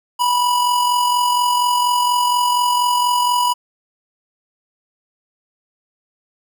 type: tone with amplitude modulation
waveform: square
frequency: 980 Hz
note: B5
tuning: 14 cents flat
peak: -13 dBFS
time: 0.19-3.54 s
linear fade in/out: 20 ms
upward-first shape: sine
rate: 44.2 Hz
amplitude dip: 40%
effects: none